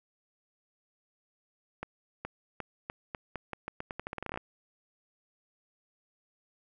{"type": "accelerating click train", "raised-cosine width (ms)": 0.5, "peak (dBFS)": -21, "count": 21, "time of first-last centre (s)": [1.83, 4.375], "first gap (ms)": 420, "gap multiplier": 0.84, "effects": []}